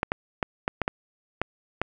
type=clicks; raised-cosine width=0.5 ms; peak=-9 dBFS; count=8; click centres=0.031 / 0.119 / 0.428 / 0.679 / 0.817 / 0.879 / 1.416 / 1.816 s; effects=none